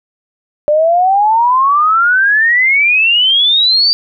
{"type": "exponential sweep", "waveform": "sine", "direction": "up", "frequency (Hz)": [586, 4701], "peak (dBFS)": -7, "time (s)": [0.68, 3.93], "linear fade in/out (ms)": 0, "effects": []}